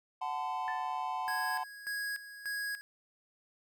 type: chord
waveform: triangle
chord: F# diminished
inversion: none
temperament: equal with one note detuned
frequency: 740 / 880 / 1021.4 Hz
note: F#5 / A5 / C6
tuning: 0 / 0 / -42 cents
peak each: -36 dBFS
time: 0.21-1.64 s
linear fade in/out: 10 ms
type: tone with exponential decay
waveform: sine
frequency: 1760 Hz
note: A6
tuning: in tune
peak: -35 dBFS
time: 0.68-1.04 s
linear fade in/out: 0 ms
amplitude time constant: 77 ms
type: tone with tremolo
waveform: square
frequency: 1655 Hz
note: G#6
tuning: 6 cents flat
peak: -35 dBFS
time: 1.28-2.81 s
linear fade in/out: 0 ms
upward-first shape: square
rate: 1.7 Hz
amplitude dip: 75%
effects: none